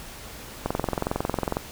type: click train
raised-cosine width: 1 ms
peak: -10 dBFS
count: 21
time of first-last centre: 0.66-1.569 s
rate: 22 Hz
effects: pink hiss -41 dBFS RMS until 1.71 s